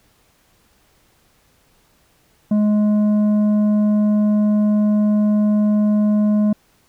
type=tone with tanh clipping; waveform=sine; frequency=210 Hz; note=G#3; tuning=19 cents sharp; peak=-14 dBFS; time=2.51-6.53 s; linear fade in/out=5 ms; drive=7 dB; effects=pink hiss -58 dBFS RMS until 6.88 s